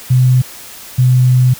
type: tone pair in turn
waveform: sine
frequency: 127.3 / 126.68 Hz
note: C3 / B2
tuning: -47 / +44 cents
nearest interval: unison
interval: 9 cents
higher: first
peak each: -6 dBFS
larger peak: neither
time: 0.1-0.42 / 0.98-1.54 s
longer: second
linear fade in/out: 10 ms
effects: white hiss -33 dBFS RMS until 1.59 s